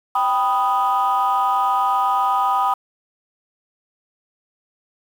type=chord; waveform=sine; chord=G augmented; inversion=none; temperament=equal; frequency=784 / 987.8 / 1244.5 Hz; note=G5 / B5 / D#6; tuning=0 / 0 / 0 cents; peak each=-19 dBFS; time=0.15-2.74 s; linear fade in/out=5 ms; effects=tanh soft clip ceiling -10 dBFS + 7-bit